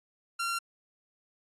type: tone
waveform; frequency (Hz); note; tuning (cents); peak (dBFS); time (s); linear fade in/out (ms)
sawtooth; 1374; F6; -29; -26; 0.39-0.59; 10
effects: AAC 32 kbps